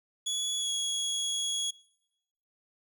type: tone with pitch glide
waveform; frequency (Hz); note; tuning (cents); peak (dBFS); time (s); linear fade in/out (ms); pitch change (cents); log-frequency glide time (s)
25% pulse; 3385 to 3335; G#7 to G#7; +32 to +7; -25; 0.26-1.71; 10; -25; 0.58-0.7
effects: noise-tail reverb RT60 0.9 s tail -23 dB re dry